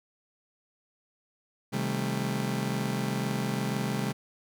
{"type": "chord", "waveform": "35% pulse", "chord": "A half-diminished seventh", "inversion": "first", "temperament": "just", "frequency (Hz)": [132, 158.4, 198, 220], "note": ["C3", "Eb3", "G3", "A3"], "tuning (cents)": [16, 31, 18, 0], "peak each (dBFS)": [-31, -35, -31, -33], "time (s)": [1.72, 4.13], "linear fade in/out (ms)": 20, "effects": []}